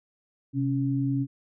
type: tone pair together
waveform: sine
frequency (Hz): 130.82 / 277.2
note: C3 / C#4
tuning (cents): 0 / 0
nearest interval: octave + minor second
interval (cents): 1300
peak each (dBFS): -26 / -26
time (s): 0.53-1.27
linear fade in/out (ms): 50
effects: none